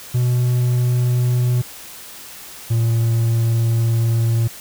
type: tone pair in turn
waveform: triangle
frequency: 123.2 / 114.92 Hz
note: B2 / A#2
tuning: -4 / -24 cents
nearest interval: minor second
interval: 120 cents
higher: first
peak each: -12 dBFS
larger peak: neither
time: 0.14-1.62 / 2.7-4.48 s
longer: second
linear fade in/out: 10 ms
effects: white hiss -37 dBFS RMS until 4.6 s